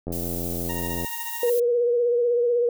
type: click train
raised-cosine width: 2 ms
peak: -18 dBFS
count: 85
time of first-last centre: 0.07-1.047 s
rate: 86 Hz
type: noise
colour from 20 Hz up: violet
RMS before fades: -33 dBFS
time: 0.12-1.6 s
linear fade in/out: 5 ms
type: tone with tremolo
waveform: 20% pulse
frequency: 932.3 Hz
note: A#5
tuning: in tune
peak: -26 dBFS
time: 0.69-1.5 s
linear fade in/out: 5 ms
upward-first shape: triangle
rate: 14 Hz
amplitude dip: 70%
type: tone with vibrato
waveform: sine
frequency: 479.6 Hz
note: A#4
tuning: 49 cents sharp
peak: -18 dBFS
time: 1.43-2.69 s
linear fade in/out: 2 ms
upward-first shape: sine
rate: 16 Hz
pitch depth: 35 cents each way
effects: none